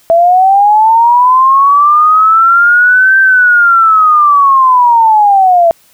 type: linear two-way sweep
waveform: sine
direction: up then down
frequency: 659.3 to 1566 to 659.3 Hz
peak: -3 dBFS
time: 0.1-5.71 s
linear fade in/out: 0 ms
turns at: 3.19 s
effects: white hiss -47 dBFS RMS until 5.93 s